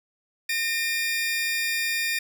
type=tone pair together; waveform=sawtooth; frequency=1832.1 / 2410 Hz; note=A#6 / D7; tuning=-30 / +44 cents; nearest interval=perfect fourth; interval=474 cents; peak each=-24 / -23 dBFS; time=0.49-2.19 s; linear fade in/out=5 ms; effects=none